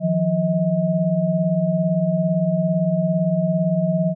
sine tone cluster, 159.4 / 177.1 / 635 Hz, D#3 / F3 / D#5, +42 / +24 / +35 cents, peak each -23 / -19 / -22 dBFS, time 0-4.15 s, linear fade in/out 50 ms, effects none

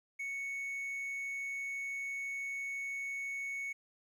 triangle tone, 2217 Hz, C#7, in tune, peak -35 dBFS, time 0.19-3.73 s, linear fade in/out 10 ms, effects 12-bit

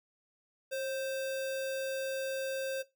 sine tone with sample-and-hold, 536 Hz, C5, 42 cents sharp, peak -32 dBFS, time 0.71-2.83 s, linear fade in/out 20 ms, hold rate 2100 Hz, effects noise-tail reverb RT60 0.2 s tail -17 dB re dry

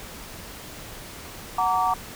sine chord, Gb augmented, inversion none, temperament just, 740 / 925 / 1156.2 Hz, Gb5 / Bb5 / D6, 0 / -14 / -27 cents, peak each -24 dBFS, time 1.58-1.94 s, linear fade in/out 5 ms, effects pink hiss -40 dBFS RMS until 2.15 s

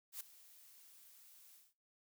blue noise with ADSR envelope, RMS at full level -44 dBFS, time 0.12-1.74 s, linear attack 85 ms, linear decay 6 ms, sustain -18 dB, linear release 200 ms, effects noise-tail reverb RT60 0.4 s tail -23 dB re dry

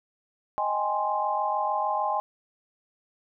sine chord, Ab major seventh, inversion second, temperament equal, 622.3 / 784 / 830.6 / 1046.5 Hz, Eb5 / G5 / Ab5 / C6, 0 / 0 / 0 / 0 cents, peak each -32 / -33 / -27 / -29 dBFS, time 0.58-2.2 s, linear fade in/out 0 ms, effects none

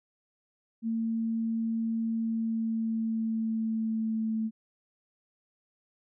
sine tone with pitch glide, 226.2 to 221 Hz, A3 to A3, +48 to +8 cents, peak -27 dBFS, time 0.82-4.51 s, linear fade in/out 50 ms, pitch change -40 cents, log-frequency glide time 2.14-4.37 s, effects none

